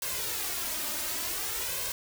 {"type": "noise with flanger", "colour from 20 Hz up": "white", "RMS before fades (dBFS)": -33, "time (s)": [0.02, 1.92], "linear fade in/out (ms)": 2, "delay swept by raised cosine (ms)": [1.9, 3.3], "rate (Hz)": 0.55, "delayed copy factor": 0.7, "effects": []}